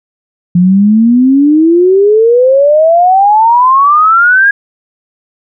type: exponential sweep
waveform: sine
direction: up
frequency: 173.4 to 1654 Hz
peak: -3 dBFS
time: 0.55-4.51 s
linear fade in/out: 5 ms
effects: none